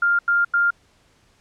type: tone bursts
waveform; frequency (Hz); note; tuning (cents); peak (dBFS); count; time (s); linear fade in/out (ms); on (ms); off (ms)
sine; 1400; F6; +4; -15; 3; 0.02-0.706; 5; 170; 88
effects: pink hiss -59 dBFS RMS until 1.4 s + low-pass 8000 Hz 12 dB/octave